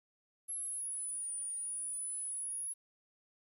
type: linear two-way sweep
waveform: sine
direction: down then up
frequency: 11175 to 9397 to 10540 Hz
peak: -37 dBFS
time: 0.48-2.74 s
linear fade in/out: 20 ms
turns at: 1.34 s
effects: 11-bit